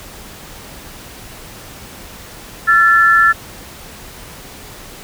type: tone pair together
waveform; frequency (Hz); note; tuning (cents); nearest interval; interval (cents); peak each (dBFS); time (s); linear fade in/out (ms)
sine; 1357 / 1744.2; E6 / A6; +50 / -16; major third; 434; -10; 2.67-3.33; 20
effects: pink hiss -35 dBFS RMS until 5.03 s